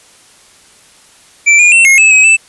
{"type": "tone with pitch steps", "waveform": "square", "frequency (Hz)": [2335, 2428, 2700, 2155, 2605, 2543, 2640], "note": ["D7", "D#7", "E7", "C#7", "E7", "D#7", "E7"], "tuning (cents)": [-11, -43, 41, -49, -21, 37, 2], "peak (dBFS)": -4, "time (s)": [1.46, 2.37], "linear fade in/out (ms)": 20, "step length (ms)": 130, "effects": ["white hiss -43 dBFS RMS until 2.48 s", "resampled to 24000 Hz"]}